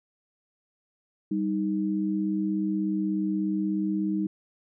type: tone pair together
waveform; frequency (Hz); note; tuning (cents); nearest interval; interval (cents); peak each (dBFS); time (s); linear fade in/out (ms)
sine; 196 / 312.6; G3 / D#4; 0 / +8; minor sixth; 808; -27; 1.31-4.27; 5
effects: none